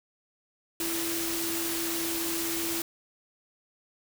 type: tone in noise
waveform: sine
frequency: 333.7 Hz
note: E4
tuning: 21 cents sharp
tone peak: -33 dBFS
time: 0.8-2.82 s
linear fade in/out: 2 ms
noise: white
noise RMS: -32 dBFS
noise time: 0.8-2.82 s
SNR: -4 dB
effects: none